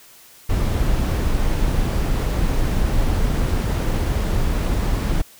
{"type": "noise", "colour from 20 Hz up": "brown", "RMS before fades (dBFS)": -19, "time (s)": [0.49, 5.22], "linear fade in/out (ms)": 10, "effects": ["white hiss -47 dBFS RMS until 5.39 s"]}